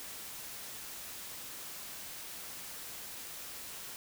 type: noise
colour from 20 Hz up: white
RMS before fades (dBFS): -45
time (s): 0-3.96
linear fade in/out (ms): 0
effects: none